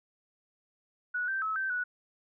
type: tone with pitch steps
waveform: sine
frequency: 1468 / 1561 / 1295 / 1553 / 1472 Hz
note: F#6 / G6 / E6 / G6 / F#6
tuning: -14 / -8 / -31 / -17 / -9 cents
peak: -29 dBFS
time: 1.14-1.84 s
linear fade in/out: 10 ms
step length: 140 ms
effects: none